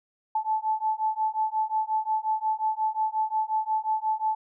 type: beating tone pair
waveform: sine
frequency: 868 / 873.6 Hz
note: A5 / A5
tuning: -24 / -13 cents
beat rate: 5.6 Hz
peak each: -27 dBFS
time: 0.35-4.35 s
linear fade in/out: 5 ms
effects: none